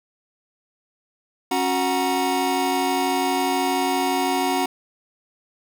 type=tone cluster; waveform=square; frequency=274.3 / 366.7 / 737 / 943 Hz; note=C#4 / F#4 / F#5 / A#5; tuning=-18 / -15 / -7 / +20 cents; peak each=-26 / -27 / -25 / -27 dBFS; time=1.51-4.66 s; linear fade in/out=5 ms; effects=none